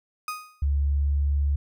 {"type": "tone with exponential decay", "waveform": "35% pulse", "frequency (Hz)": 1244.5, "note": "D#6", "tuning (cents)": 0, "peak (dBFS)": -25, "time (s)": [0.28, 0.65], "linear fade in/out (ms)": 2, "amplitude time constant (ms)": 79}
{"type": "tone with pitch glide", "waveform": "sine", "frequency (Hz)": [70.8, 71.29], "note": ["C#2", "C#2"], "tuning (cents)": [37, 49], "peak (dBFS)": -20, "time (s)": [0.62, 1.56], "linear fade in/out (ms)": 5, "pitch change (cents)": 12, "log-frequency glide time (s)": [0.78, 1.15]}
{"effects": []}